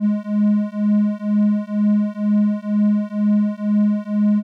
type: beating tone pair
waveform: triangle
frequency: 207.4 / 209.5 Hz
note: G#3 / G#3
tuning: -2 / +15 cents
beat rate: 2.1 Hz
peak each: -16 dBFS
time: 0-4.43 s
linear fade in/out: 50 ms
effects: none